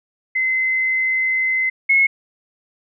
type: tone pair in turn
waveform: sine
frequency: 2054 / 2176 Hz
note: C7 / C#7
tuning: -33 / -33 cents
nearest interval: minor second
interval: 100 cents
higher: second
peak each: -16 / -11 dBFS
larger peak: second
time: 0.35-1.7 / 1.89-2.07 s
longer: first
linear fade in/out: 10 ms
effects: none